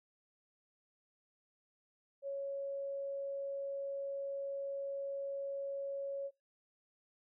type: tone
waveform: sine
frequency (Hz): 554.4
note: C#5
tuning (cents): 0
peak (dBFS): -37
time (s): 2.22-6.31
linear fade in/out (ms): 50
effects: noise-tail reverb RT60 0.2 s tail -22 dB re dry